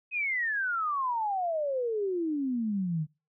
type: exponential sweep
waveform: sine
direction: down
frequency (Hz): 2556 to 148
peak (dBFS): -27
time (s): 0.11-3.07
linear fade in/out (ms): 50
effects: noise-tail reverb RT60 0.3 s tail -23 dB re dry